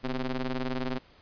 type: ring-modulated tone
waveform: sawtooth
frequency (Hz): 130.81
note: C3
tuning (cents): 0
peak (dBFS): -22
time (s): 0.03-0.99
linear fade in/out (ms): 20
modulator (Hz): 121
effects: pink hiss -58 dBFS RMS until 1.21 s + resampled to 11025 Hz